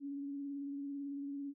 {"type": "tone with vibrato", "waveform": "sine", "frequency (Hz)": 281.1, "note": "C#4", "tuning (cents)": 24, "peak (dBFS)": -39, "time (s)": [0, 1.54], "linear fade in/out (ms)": 50, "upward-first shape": "sine", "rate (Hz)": 18, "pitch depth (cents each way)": 23, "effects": []}